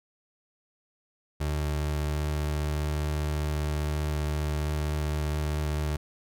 30% pulse tone with pitch glide, 74.7 to 75.39 Hz, D2 to D2, +30 to +46 cents, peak -24 dBFS, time 1.4-5.97 s, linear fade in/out 10 ms, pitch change +16 cents, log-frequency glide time 1.64-5.09 s, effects none

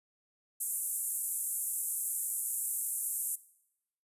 white band-pass noise, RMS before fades -35 dBFS, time 0.6-3.36 s, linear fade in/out 10 ms, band 7900 to 13000 Hz, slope 48 dB/octave, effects noise-tail reverb RT60 0.8 s tail -19 dB re dry + resampled to 32000 Hz

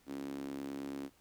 sawtooth tone with high-pass filter, 69.3 Hz, C#2, in tune, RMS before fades -42 dBFS, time 0.06-1.1 s, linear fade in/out 50 ms, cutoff 280 Hz, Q 5, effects pink hiss -68 dBFS RMS until 1.2 s

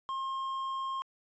sine tone with hard clipping, 1068 Hz, C6, 35 cents sharp, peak -34 dBFS, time 0.09-1.02 s, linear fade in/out 0 ms, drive 5 dB, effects resampled to 16000 Hz

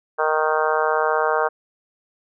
harmonic tone, 155.56 Hz, D#3, in tune, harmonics 3 / 4 / 5 / 6 / 7 / 8 / 9 / 10, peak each -23 / -24 / -25 / -26 / -26 / -27 / -28 / -28 dBFS, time 0.18-1.49 s, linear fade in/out 20 ms, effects none

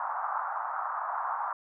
white band-pass noise, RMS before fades -33 dBFS, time 0-1.53 s, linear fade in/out 2 ms, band 750 to 1300 Hz, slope 48 dB/octave, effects none

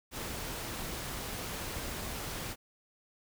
pink noise, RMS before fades -39 dBFS, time 0.11-2.56 s, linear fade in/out 50 ms, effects none

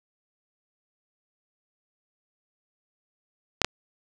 clicks, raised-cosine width 0.2 ms, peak -3 dBFS, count 2, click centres 3.617 / 3.646 s, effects none

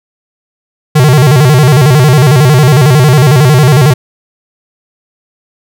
square tone with vibrato, 138.59 Hz, C#3, in tune, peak -3 dBFS, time 0.95-3.94 s, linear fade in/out 10 ms, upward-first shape square, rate 11 Hz, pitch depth 170 cents each way, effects none

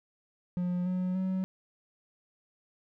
triangle tone with pitch steps, 178.4 / 182.99 / 187.7 Hz, F3 / F#3 / F#3, +37 / -19 / +25 cents, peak -26 dBFS, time 0.57-1.44 s, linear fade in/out 0 ms, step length 290 ms, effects none

